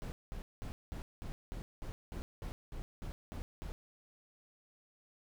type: noise bursts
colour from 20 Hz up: brown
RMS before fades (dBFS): -42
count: 13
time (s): 0.02-3.72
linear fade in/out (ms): 0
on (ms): 100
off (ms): 200
effects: none